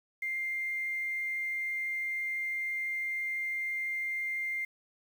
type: tone with quantisation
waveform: sine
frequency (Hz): 2102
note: C7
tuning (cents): +7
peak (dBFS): -31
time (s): 0.22-4.65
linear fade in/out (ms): 5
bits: 9
effects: none